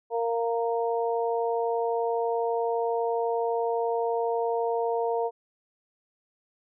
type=harmonic tone; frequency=231.9 Hz; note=A#3; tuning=9 cents flat; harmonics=2 / 3 / 4; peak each=-26 / -30 / -32 dBFS; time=0.1-5.31 s; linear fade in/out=50 ms; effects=none